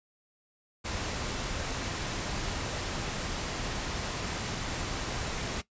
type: noise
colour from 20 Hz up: pink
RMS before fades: -34 dBFS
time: 0.84-5.62 s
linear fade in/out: 20 ms
effects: noise-tail reverb RT60 0.1 s tail -17 dB re dry + resampled to 16000 Hz